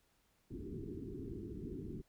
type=low-pass noise; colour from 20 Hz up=white; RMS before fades=-45 dBFS; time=0.5-2.02 s; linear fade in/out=20 ms; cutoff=410 Hz; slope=96 dB/octave; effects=pink hiss -75 dBFS RMS until 2.08 s